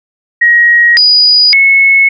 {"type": "tone with pitch steps", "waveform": "sine", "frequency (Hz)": [1892, 4922, 2193], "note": ["A#6", "D#8", "C#7"], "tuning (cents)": [25, -20, -19], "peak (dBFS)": -3, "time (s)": [0.41, 2.09], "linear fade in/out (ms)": 10, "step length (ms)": 560, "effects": []}